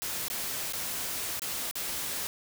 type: noise with dropouts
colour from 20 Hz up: white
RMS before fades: -34 dBFS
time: 0.02-2.27 s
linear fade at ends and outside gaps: 0 ms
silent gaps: 0.283-0.301 / 0.724-0.734 / 1.395-1.419 / 1.712-1.755 s
effects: none